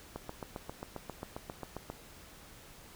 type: click train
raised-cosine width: 1 ms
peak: -25 dBFS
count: 14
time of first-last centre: 0.16-1.9 s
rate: 7.47 Hz
effects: pink hiss -54 dBFS RMS until 2.95 s